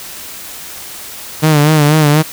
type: tone with vibrato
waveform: sawtooth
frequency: 151.3 Hz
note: D#3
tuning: 48 cents flat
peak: -3 dBFS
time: 1.42-2.23 s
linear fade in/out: 20 ms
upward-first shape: sine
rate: 4.1 Hz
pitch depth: 69 cents each way
effects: white hiss -29 dBFS RMS until 2.32 s